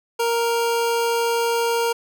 25% pulse tone, 466.2 Hz, A#4, in tune, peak -15 dBFS, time 0.19-1.93 s, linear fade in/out 10 ms, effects none

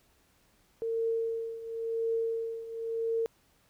sine tone with tremolo, 455.2 Hz, A#4, 41 cents flat, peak -26 dBFS, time 0.82-3.26 s, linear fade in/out 0 ms, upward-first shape triangle, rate 0.95 Hz, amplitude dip 80%, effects pink hiss -67 dBFS RMS until 3.69 s

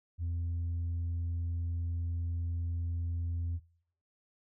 sine tone, 85 Hz, F2, 46 cents flat, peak -29 dBFS, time 0.18-3.6 s, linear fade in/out 50 ms, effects noise-tail reverb RT60 0.7 s tail -24 dB re dry + tanh soft clip ceiling -30 dBFS

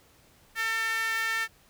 sawtooth tone with high-pass filter, 449.2 Hz, A4, 36 cents sharp, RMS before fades -29 dBFS, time 0.55-1.48 s, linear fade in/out 50 ms, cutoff 1700 Hz, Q 4.6, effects pink hiss -60 dBFS RMS until 1.69 s

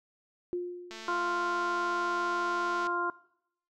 sine tone with exponential decay, 354.3 Hz, F4, 25 cents sharp, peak -28 dBFS, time 0.53-1.36 s, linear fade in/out 0 ms, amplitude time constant 180 ms
click train, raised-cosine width 0.2 ms, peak -27 dBFS, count 436, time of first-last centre 0.91-2.869 s, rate 222 Hz
harmonic tone, 349.2 Hz, F4, in tune, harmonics 1 / 2 / 3 / 4, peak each -35 / -39 / -31 / -33 dBFS, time 1.08-3.1 s, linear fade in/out 2 ms
effects noise-tail reverb RT60 0.7 s tail -20 dB re dry

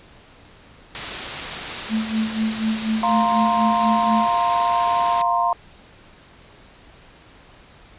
white noise, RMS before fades -27 dBFS, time 0.95-5.22 s, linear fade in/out 0 ms
sine tone with tremolo, 220 Hz, A3, in tune, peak -17 dBFS, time 1.89-4.29 s, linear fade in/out 50 ms, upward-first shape sine, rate 4.1 Hz, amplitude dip 75%
sine chord, F suspended fourth, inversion none, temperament just, 698.5 / 931.3 / 1047.7 Hz, F5 / Bb5 / C6, 0 / -2 / +2 cents, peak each -21 dBFS, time 3.03-5.53 s, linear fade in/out 2 ms
effects pink hiss -48 dBFS RMS until 7.98 s + resampled to 8000 Hz

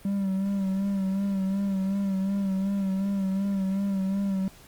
triangle tone with vibrato, 194.8 Hz, G3, 11 cents flat, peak -22 dBFS, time 0.05-4.48 s, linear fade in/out 2 ms, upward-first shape sine, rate 2.7 Hz, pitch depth 42 cents each way, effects pink hiss -52 dBFS RMS until 4.67 s + Opus 32 kbps

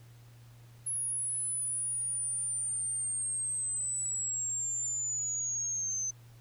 sine linear sweep, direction down, 10548 to 6140 Hz, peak -31 dBFS, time 0.86-6.11 s, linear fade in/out 10 ms, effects added 118 Hz sine -52 dBFS peak until 6.4 s + pink hiss -63 dBFS RMS until 6.4 s

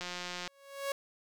click train, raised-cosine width 0.2 ms, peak -22 dBFS, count 84, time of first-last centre 0.01-0.476 s, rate 178 Hz
sawtooth tone with exponential growth, 554.4 Hz, C#5, in tune, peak -26 dBFS, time 0.46-0.92 s, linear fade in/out 2 ms, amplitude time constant 99 ms
effects none

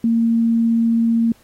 sine tone, 229.7 Hz, A#3, 25 cents flat, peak -13 dBFS, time 0.04-1.32 s, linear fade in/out 2 ms, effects pink hiss -54 dBFS RMS until 1.43 s + AAC 48 kbps

